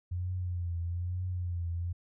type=tone with vibrato; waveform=sine; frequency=88.2 Hz; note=F2; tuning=18 cents sharp; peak=-31 dBFS; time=0.11-1.93 s; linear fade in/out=10 ms; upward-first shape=triangle; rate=1.1 Hz; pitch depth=72 cents each way; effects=none